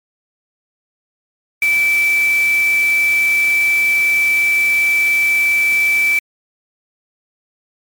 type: tone in noise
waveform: sine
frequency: 2320 Hz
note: D7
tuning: 22 cents flat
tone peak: -11 dBFS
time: 1.62-6.19 s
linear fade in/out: 2 ms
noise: white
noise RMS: -29 dBFS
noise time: 1.62-6.19 s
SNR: +15 dB
effects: MP3 96 kbps